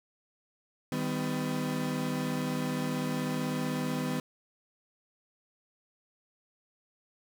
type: chord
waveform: 35% pulse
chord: Eb augmented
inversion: none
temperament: equal with one note detuned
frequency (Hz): 155.56 / 196 / 251.7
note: Eb3 / G3 / B3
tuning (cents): 0 / 0 / +33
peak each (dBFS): -33 / -35 / -31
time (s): 0.92-4.2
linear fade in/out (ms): 2
effects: none